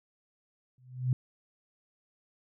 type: tone with exponential growth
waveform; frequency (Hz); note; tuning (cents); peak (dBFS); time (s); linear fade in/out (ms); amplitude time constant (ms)
sine; 126.9; B2; +47; -21; 0.78-1.13; 2; 74
effects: none